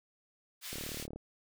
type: high-pass noise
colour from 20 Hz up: pink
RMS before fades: -43 dBFS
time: 0.61-1.07 s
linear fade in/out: 50 ms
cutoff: 2200 Hz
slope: 12 dB/octave
type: click train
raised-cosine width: 2 ms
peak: -30 dBFS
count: 17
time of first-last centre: 0.73-1.16 s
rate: 37.2 Hz
effects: none